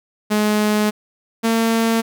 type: tone pair in turn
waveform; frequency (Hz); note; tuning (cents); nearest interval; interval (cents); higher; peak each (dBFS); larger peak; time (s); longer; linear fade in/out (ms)
sawtooth; 211.2 / 227; G#3 / A#3; +29 / -46; minor second; 125; second; -11; neither; 0.3-0.91 / 1.43-2.02; first; 20
effects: none